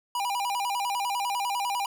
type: tone with vibrato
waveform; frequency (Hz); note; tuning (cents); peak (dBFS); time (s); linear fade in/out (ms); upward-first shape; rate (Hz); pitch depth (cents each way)
square; 882; A5; +4; -27; 0.15-1.86; 2; square; 10; 170
effects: none